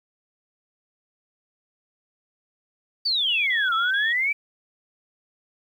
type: exponential two-way sweep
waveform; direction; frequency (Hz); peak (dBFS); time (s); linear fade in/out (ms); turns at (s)
sine; down then up; 4699 to 1300 to 2355; -20; 3.05-4.33; 10; 3.75
type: tone bursts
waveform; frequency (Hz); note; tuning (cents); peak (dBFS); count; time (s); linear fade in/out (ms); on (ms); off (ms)
sine; 3362; G#7; +20; -28; 4; 3.28-4.127; 5; 190; 29
effects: 9-bit